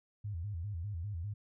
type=tone with vibrato; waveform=sine; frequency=93 Hz; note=F#2; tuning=9 cents sharp; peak=-36 dBFS; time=0.24-1.34 s; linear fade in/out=10 ms; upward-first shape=square; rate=5 Hz; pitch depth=190 cents each way; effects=none